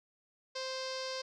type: tone with low-pass filter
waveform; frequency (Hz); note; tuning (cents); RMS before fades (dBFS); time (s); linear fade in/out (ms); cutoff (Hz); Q
sawtooth; 523; C5; -1; -39; 0.55-1.22; 10; 5000; 5.4
effects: none